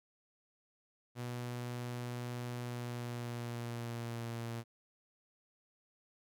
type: tone with pitch glide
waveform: sawtooth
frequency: 121.8 to 116.57 Hz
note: B2 to A#2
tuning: -24 to 0 cents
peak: -35 dBFS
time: 1.15-4.64 s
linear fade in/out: 50 ms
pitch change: -76 cents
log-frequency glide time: 2.59-4.31 s
effects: none